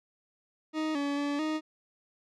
40% pulse tone with pitch steps, 312.3 / 284.3 / 287.2 / 310.9 Hz, D#4 / C#4 / D4 / D#4, +7 / +44 / -39 / -1 cents, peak -28 dBFS, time 0.73-1.61 s, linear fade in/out 50 ms, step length 220 ms, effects low-pass 5000 Hz 12 dB/octave

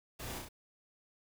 pink noise with echo, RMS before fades -45 dBFS, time 0.19-0.39 s, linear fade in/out 10 ms, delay 33 ms, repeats 3, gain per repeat -2 dB, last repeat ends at 0.489 s, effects none

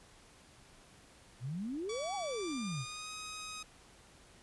sine exponential two-way sweep, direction up then down, 114.1 to 830.6 to 114.1 Hz, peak -36 dBFS, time 1.4-2.86 s, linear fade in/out 50 ms, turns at 2.15 s
10% pulse tone with pitch glide, 1141 to 1258.7 Hz, C#6 to D#6, +50 to +20 cents, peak -34 dBFS, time 1.89-3.63 s, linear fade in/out 5 ms, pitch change +170 cents, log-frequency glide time 2.19-3.11 s
effects pink hiss -60 dBFS RMS until 4.42 s + resampled to 24000 Hz

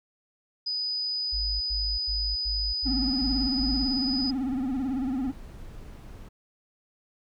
sine tone, 4978 Hz, D#8, in tune, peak -27 dBFS, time 0.66-4.31 s, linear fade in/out 10 ms
sine tone bursts, 51.6 Hz, G#1, 10 cents flat, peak -29 dBFS, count 7, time 1.32-3.866 s, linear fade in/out 20 ms, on 290 ms, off 86 ms
triangle tone with vibrato, 261.6 Hz, C4, in tune, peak -24 dBFS, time 2.85-5.32 s, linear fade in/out 20 ms, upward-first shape sine, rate 18 Hz, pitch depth 120 cents each way
brown noise, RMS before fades -42 dBFS, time 3.01-6.29 s, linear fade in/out 10 ms
effects none

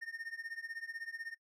triangle tone with tremolo, 1829 Hz, A#6, 33 cents flat, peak -36 dBFS, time 0.01-1.35 s, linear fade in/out 20 ms, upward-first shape triangle, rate 16 Hz, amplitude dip 95%, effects noise-tail reverb RT60 0.1 s tail -18 dB re dry

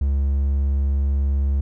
triangle tone, 69.3 Hz, C#2, in tune, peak -15 dBFS, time 0.01-1.61 s, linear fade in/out 5 ms, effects none

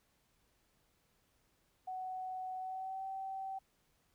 sine tone with pitch glide, 746 to 770.1 Hz, F#5 to G5, +14 to -31 cents, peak -39 dBFS, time 1.87-3.59 s, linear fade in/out 10 ms, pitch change +55 cents, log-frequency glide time 2.57-3.05 s, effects pink hiss -75 dBFS RMS until 4.14 s

